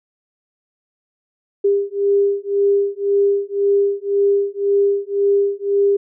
sine beating tone pair, 400 / 401.9 Hz, G4 / G4, +35 / +43 cents, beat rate 1.9 Hz, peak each -17 dBFS, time 1.64-5.97 s, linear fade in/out 10 ms, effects none

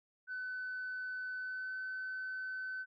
sine tone with pitch glide, 1508 to 1520.2 Hz, F#6 to F#6, +32 to +46 cents, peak -37 dBFS, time 0.27-2.86 s, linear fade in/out 50 ms, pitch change +14 cents, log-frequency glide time 1.38-1.75 s, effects tanh soft clip ceiling -35 dBFS

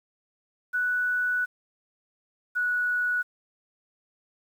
sine tone pair in turn, 1480 / 1468.9 Hz, F#6 / F#6, 0 / -13 cents, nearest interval unison, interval 13 cents, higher first, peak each -23 dBFS, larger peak neither, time 0.73-1.46 / 2.55-3.23 s, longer first, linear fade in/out 20 ms, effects 9-bit

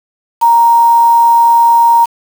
sine tone with quantisation, 932.3 Hz, A#5, in tune, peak -4 dBFS, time 0.41-2.06 s, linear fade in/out 20 ms, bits 4, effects none

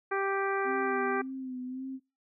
harmonic tone, 392 Hz, G4, in tune, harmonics 1 / 2 / 3 / 4 / 5 / 6, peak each -31 / -35 / -34 / -35 / -40 / -44 dBFS, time 0.11-1.22 s, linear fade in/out 10 ms
sine tone with vibrato, 258.4 Hz, C4, 21 cents flat, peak -35 dBFS, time 0.64-2 s, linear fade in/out 50 ms, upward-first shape sine, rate 1.8 Hz, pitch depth 46 cents each way
effects noise-tail reverb RT60 0.3 s tail -26 dB re dry

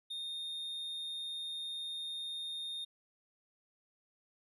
triangle tone, 3669 Hz, A#7, 28 cents flat, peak -37 dBFS, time 0.1-2.85 s, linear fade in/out 10 ms, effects resampled to 32000 Hz

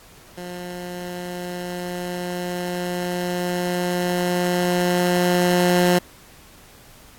15% pulse tone with level ramp, 177.9 Hz, F3, 32 cents sharp, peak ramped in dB -25 to -8 dBFS, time 0.37-5.99 s, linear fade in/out 10 ms, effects pink hiss -48 dBFS RMS until 7.18 s + AAC 64 kbps

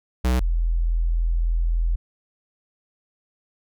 square / sine tone pair in turn, 62.6 / 41.78 Hz, B1 / E1, +24 / +24 cents, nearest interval perfect fifth, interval 700 cents, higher first, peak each -18 dBFS, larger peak neither, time 0.24-0.4 / 0.4-1.96 s, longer second, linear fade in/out 10 ms, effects none

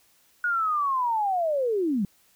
sine linear sweep, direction down, 1457 to 180 Hz, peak -22 dBFS, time 0.44-2.05 s, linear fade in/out 2 ms, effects white hiss -62 dBFS RMS until 2.35 s

